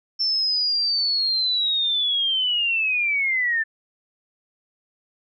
sine linear sweep, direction down, 5370 to 1760 Hz, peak -19 dBFS, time 0.19-3.64 s, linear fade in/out 20 ms, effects none

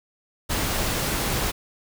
pink noise, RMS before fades -25 dBFS, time 0.49-1.52 s, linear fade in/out 20 ms, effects none

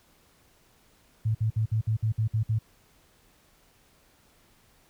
sine tone bursts, 110 Hz, A2, in tune, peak -22 dBFS, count 9, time 1.25-2.589 s, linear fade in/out 10 ms, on 99 ms, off 56 ms, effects pink hiss -62 dBFS RMS until 4.89 s

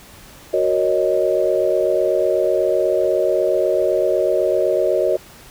sine chord, D# minor seventh, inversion first, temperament equal, 370 / 466.2 / 554.4 / 622.3 Hz, F#4 / A#4 / C#5 / D#5, 0 / 0 / 0 / 0 cents, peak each -20 / -22 / -20 / -19 dBFS, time 0.53-5.17 s, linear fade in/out 10 ms, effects pink hiss -43 dBFS RMS until 5.5 s

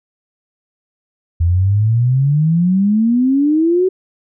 sine exponential sweep, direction up, 82.3 to 380.8 Hz, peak -10 dBFS, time 1.4-3.89 s, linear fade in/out 10 ms, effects none

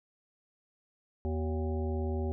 harmonic tone with a mistuned harmonic, 80.3 Hz, E2, 45 cents flat, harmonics 1 / 3 / 5 / 7 / 9 / 10, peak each -31 / -38 / -37 / -44 / -48 / -47 dBFS, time 1.25-2.32 s, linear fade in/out 0 ms, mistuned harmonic 5, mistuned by -91 cents, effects none

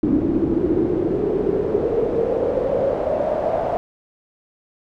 brown noise with band-pass filter sweep, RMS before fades -20 dBFS, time 0.03-3.77 s, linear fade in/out 0 ms, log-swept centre 290 to 680 Hz, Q 7.5, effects none

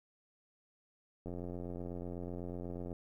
click train, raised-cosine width 2 ms, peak -30 dBFS, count 148, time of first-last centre 1.26-2.929 s, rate 88.1 Hz, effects 12-bit

